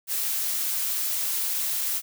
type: noise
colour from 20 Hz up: blue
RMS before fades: -27 dBFS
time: 0.07-2.02 s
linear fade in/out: 50 ms
effects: none